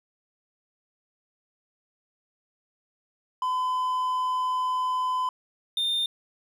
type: tone pair in turn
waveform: triangle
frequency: 1014 / 3622 Hz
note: B5 / A7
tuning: +45 / +49 cents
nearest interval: octave + minor seventh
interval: 2204 cents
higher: second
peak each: -22 dBFS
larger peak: neither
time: 3.42-5.29 / 5.77-6.06 s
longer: first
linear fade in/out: 2 ms
effects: none